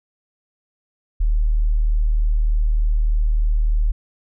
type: tone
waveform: sine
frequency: 38.34 Hz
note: D#1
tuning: 25 cents flat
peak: -14 dBFS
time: 1.2-3.92 s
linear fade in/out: 10 ms
effects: none